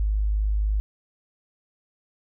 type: tone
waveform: sine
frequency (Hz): 51.8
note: G#1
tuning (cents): -4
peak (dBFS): -20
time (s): 0-0.8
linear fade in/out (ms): 0
effects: none